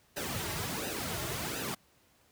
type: noise with flanger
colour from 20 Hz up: pink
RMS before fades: -36 dBFS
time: 0.16-1.75 s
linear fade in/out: 10 ms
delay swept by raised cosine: 0.89 to 4.09 ms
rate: 1.4 Hz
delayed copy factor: -0.75
effects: pink hiss -66 dBFS RMS until 2.31 s + high-pass 60 Hz 12 dB/octave